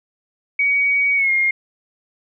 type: tone with pitch glide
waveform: sine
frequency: 2255 to 2132 Hz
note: C#7 to C7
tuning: +29 to +32 cents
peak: -14 dBFS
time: 0.59-1.51 s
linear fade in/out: 5 ms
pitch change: -97 cents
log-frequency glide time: 1.15-1.31 s
effects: none